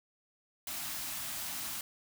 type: band-stop noise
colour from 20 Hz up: white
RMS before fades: -39 dBFS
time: 0.67-1.81 s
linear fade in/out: 2 ms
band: 360 to 600 Hz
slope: 96 dB/octave
effects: none